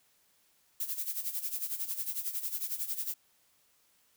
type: noise with tremolo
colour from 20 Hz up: violet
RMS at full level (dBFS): -33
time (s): 0.8-3.14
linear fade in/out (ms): 2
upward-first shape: sine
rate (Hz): 11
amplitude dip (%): 75
effects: white hiss -69 dBFS RMS until 4.16 s